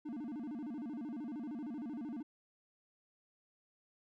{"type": "tone with vibrato", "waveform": "triangle", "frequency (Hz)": 263.9, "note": "C4", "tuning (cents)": 15, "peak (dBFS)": -38, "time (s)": [0.05, 2.23], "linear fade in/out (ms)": 10, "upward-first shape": "square", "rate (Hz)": 13, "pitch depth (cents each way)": 230, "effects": []}